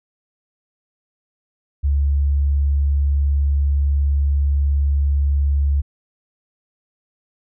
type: tone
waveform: sine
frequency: 70.7 Hz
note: C#2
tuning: 35 cents sharp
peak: -14 dBFS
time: 1.83-5.82 s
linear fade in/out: 20 ms
effects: none